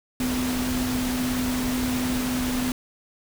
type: tone in noise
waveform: sine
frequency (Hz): 252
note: B3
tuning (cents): +35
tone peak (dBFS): -24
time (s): 0.2-2.72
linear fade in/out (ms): 2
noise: pink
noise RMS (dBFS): -30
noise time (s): 0.2-2.72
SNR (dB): +3
effects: none